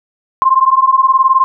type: beating tone pair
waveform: sine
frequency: 1046.5 / 1065.5 Hz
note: C6 / C6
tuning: 0 / +31 cents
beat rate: 19 Hz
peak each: -10 dBFS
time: 0.42-1.44 s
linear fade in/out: 0 ms
effects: none